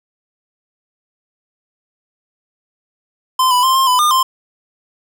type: tone with pitch steps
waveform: square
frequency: 1033 / 991 / 1048 / 1060 / 1002 / 1211 / 1046 Hz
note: C6 / B5 / C6 / C6 / B5 / D#6 / C6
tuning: -22 / +6 / +2 / +22 / +25 / -47 / -1 cents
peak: -11 dBFS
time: 3.39-4.23 s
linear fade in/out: 5 ms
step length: 120 ms
effects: none